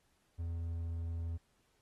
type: tone with pitch glide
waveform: triangle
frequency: 84 to 83.42 Hz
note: E2 to E2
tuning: +33 to +21 cents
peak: -34 dBFS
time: 0.38-1.38 s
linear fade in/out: 20 ms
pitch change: -12 cents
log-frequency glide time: 0.49-0.87 s
effects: pink hiss -75 dBFS RMS until 1.81 s + AAC 32 kbps